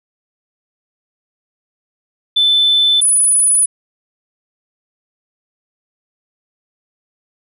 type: tone pair in turn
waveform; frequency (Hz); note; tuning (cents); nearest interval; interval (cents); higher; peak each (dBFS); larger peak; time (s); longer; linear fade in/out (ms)
sine; 3520 / 9913; A7 / D#9; 0 / -8; octave + tritone; 1792; second; -8; neither; 2.36-3.01 / 3.01-3.66; neither; 10
effects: tanh soft clip ceiling -4 dBFS